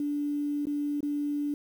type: tone with dropouts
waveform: sine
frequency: 291.1 Hz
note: D4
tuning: 15 cents flat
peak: -27 dBFS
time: 0-1.54 s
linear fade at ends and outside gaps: 2 ms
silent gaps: 0.655-0.669 / 1.006-1.029 s
effects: 9-bit